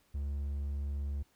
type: tone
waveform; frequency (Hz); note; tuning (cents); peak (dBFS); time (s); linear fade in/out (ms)
triangle; 70.9; C#2; +40; -31; 0.14-1.23; 10
effects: pink hiss -70 dBFS RMS until 1.35 s